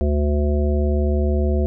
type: harmonic tone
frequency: 73.42 Hz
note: D2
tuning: in tune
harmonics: 1 / 3 / 5 / 7 / 9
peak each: -17 / -25 / -25 / -29 / -30 dBFS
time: 0.01-1.66 s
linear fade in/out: 0 ms
effects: none